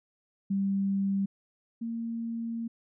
sine tone pair in turn, 196.4 / 230.1 Hz, G3 / A#3, +4 / -22 cents, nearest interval minor third, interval 274 cents, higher second, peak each -25 / -31 dBFS, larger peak first, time 0.5-1.26 / 1.81-2.68 s, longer second, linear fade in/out 10 ms, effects none

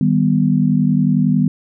sine chord, Eb augmented, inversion none, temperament equal, 155.56 / 196 / 246.9 Hz, Eb3 / G3 / B3, 0 / 0 / 0 cents, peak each -16 dBFS, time 0.01-1.48 s, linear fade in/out 2 ms, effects none

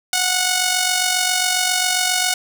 5% pulse tone with amplitude modulation, 734 Hz, F#5, 14 cents flat, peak -3 dBFS, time 0.13-2.34 s, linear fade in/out 2 ms, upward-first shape sine, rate 47.4 Hz, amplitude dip 45%, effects none

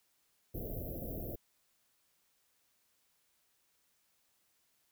pink band-stop noise, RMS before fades -41 dBFS, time 0.54-1.36 s, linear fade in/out 10 ms, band 690 to 12000 Hz, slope 96 dB/octave, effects white hiss -75 dBFS RMS until 4.91 s

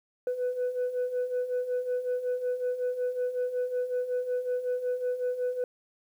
sine beating tone pair, 493.9 / 499.3 Hz, B4 / B4, 0 / +19 cents, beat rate 5.4 Hz, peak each -32 / -27 dBFS, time 0.27-5.64 s, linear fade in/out 2 ms, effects tanh soft clip ceiling -24 dBFS + 10-bit

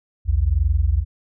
sine tone pair together, 59.54 / 81.3 Hz, A#1 / E2, +37 / -23 cents, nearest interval perfect fourth, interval 540 cents, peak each -18 dBFS, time 0.25-1.05 s, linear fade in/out 50 ms, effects none

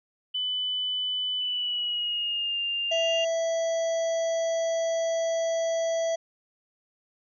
sine tone with pitch glide, 3000 to 2799 Hz, F#7 to F7, +23 to +3 cents, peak -26 dBFS, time 0.34-3.25 s, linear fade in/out 10 ms, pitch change -120 cents, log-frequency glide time 1.38-2.59 s
harmonic tone, 660 Hz, E5, 2 cents sharp, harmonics 1 / 3 / 5 / 7 / 9 / 10, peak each -24 / -42 / -43 / -49 / -41 / -47 dBFS, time 2.91-6.16 s, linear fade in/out 10 ms
effects none

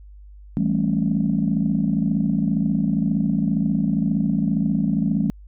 sine chord, A dominant seventh, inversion second, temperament just, 165 / 198 / 220 / 275 Hz, E3 / G3 / A3 / C#4, +2 / +18 / 0 / -14 cents, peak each -23 / -22 / -22 / -25 dBFS, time 0.57-5.3 s, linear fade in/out 0 ms, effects tanh soft clip ceiling -9 dBFS + added 50 Hz sine -40 dBFS peak until 5.47 s

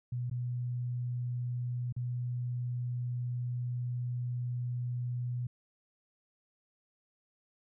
sine tone with dropouts, 122.7 Hz, B2, 11 cents flat, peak -32 dBFS, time 0.12-5.47 s, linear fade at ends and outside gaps 5 ms, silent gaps 0.299-0.312 / 1.925-1.964 s, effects none

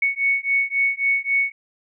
sine beating tone pair, 2217 / 2220.7 Hz, C#7 / C#7, 0 / +3 cents, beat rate 3.7 Hz, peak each -21 dBFS, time 0.02-1.52 s, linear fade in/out 5 ms, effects none

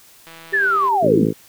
click train, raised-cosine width 0.3 ms, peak -24 dBFS, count 102, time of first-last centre 0.27-0.886 s, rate 164 Hz
sine tone with tremolo, 394.5 Hz, G4, 11 cents sharp, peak -24 dBFS, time 0.52-1.16 s, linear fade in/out 10 ms, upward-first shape sine, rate 9.9 Hz, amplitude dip 55%
sine linear sweep, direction down, 1800 to 164.81 Hz, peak -14 dBFS, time 0.53-1.25 s, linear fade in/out 10 ms
harmonic tone, 54.2 Hz, A1, 25 cents flat, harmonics 2 / 3 / 4 / 5 / 6 / 7 / 8 / 9, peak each -28 / -22 / -23 / -22 / -23 / -25 / -23 / -28 dBFS, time 1.01-1.34 s, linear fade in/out 50 ms
effects white hiss -48 dBFS RMS until 1.48 s

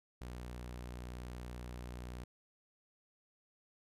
sawtooth tone, 61 Hz, B1, 21 cents flat, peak -40 dBFS, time 0.21-2.24 s, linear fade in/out 5 ms, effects resampled to 32000 Hz

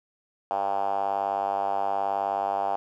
5% pulse tone with band-pass filter, 99 Hz, G2, 18 cents sharp, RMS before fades -27 dBFS, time 0.51-2.76 s, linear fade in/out 0 ms, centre 760 Hz, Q 5.8, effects none

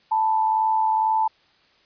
sine tone pair together, 879 / 981.2 Hz, A5 / B5, -2 / -12 cents, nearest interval major second, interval 190 cents, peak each -18 / -27 dBFS, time 0.11-1.28 s, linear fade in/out 10 ms, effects white hiss -59 dBFS RMS until 1.85 s + resampled to 11025 Hz

